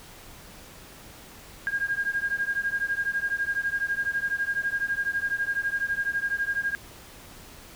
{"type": "beating tone pair", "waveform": "sine", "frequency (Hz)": [1615, 1627], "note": ["G#6", "G#6"], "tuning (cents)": [-49, -36], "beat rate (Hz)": 12, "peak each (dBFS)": -28, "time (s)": [1.67, 6.75], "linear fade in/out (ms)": 0, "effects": ["pink hiss -47 dBFS RMS until 7.75 s"]}